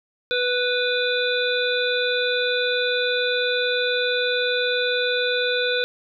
harmonic tone with a mistuned harmonic, 493.5 Hz, B4, 1 cent flat, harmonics 1 / 3 / 5 / 7 / 8, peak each -23 / -25 / -30 / -27 / -29 dBFS, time 0.31-5.84 s, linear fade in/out 0 ms, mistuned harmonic 7, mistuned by +45 cents, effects none

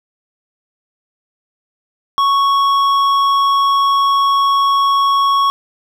sine tone with hard clipping, 1108.7 Hz, C#6, in tune, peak -12 dBFS, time 2.18-5.5 s, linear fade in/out 0 ms, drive 8 dB, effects none

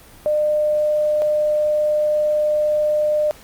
sine tone pair in turn, 603 / 603 Hz, D5 / D5, +46 / +46 cents, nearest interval unison, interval 0 cents, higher neither, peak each -15 dBFS, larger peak neither, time 0.26-1.22 / 1.22-3.31 s, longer second, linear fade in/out 0 ms, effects pink hiss -45 dBFS RMS until 3.43 s + Opus 32 kbps

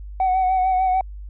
sine tone with vibrato, 748 Hz, F#5, 19 cents sharp, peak -14 dBFS, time 0.2-1.01 s, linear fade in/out 2 ms, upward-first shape sine, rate 6.7 Hz, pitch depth 31 cents each way, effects tanh soft clip ceiling -14 dBFS + added 50 Hz sine -32 dBFS peak until 1.29 s

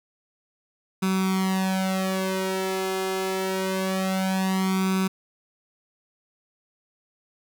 sawtooth tone with flanger, 189.4 Hz, F#3, 41 cents sharp, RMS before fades -25 dBFS, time 1.02-5.08 s, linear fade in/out 10 ms, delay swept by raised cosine 0.8 to 2.4 ms, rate 0.25 Hz, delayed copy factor +0.95, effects 9-bit

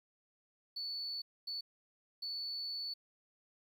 triangle tone bursts at uneven times, 4459 Hz, C#8, 9 cents sharp, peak -35 dBFS, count 3, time 0.76-1.22 / 1.47-1.61 / 2.22-2.94 s, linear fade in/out 10 ms, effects tanh soft clip ceiling -36 dBFS + 12-bit

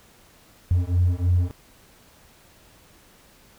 triangle beating tone pair, 87.31 / 90.51 Hz, F2 / F#2, 0 / -38 cents, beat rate 3.2 Hz, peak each -18 dBFS, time 0.71-1.51 s, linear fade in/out 0 ms, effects tanh soft clip ceiling -12 dBFS + pink hiss -54 dBFS RMS until 3.58 s

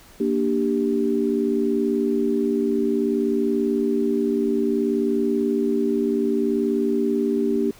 sine chord, G minor, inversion first, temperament equal, 233.1 / 293.7 / 392 Hz, Bb3 / D4 / G4, 0 / 0 / 0 cents, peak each -23 / -24 / -22 dBFS, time 0.2-7.71 s, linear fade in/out 5 ms, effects pink hiss -49 dBFS RMS until 7.79 s

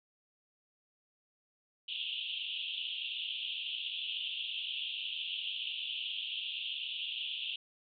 white band-pass noise, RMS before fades -39 dBFS, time 1.88-7.56 s, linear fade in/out 5 ms, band 2700 to 3500 Hz, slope 96 dB/octave, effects none

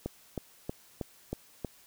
click train, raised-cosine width 2 ms, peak -20 dBFS, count 6, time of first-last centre 0.06-1.647 s, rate 3.15 Hz, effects white hiss -59 dBFS RMS until 1.86 s

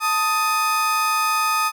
35% pulse tone pair together, 884 / 1250.2 Hz, A5 / D#6, +8 / +8 cents, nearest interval tritone, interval 600 cents, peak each -24 / -17 dBFS, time 0-1.72 s, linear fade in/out 50 ms, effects none

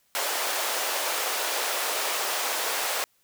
pink high-pass noise, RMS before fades -28 dBFS, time 0.15-3.04 s, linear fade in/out 0 ms, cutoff 490 Hz, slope 24 dB/octave, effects white hiss -67 dBFS RMS until 3.23 s

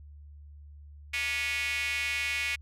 square tone with high-pass filter, 129.9 Hz, C3, 12 cents flat, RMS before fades -31 dBFS, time 1.13-2.56 s, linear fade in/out 10 ms, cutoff 2300 Hz, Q 6.1, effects added 73 Hz sine -46 dBFS peak until 2.61 s + low-pass 12000 Hz 12 dB/octave

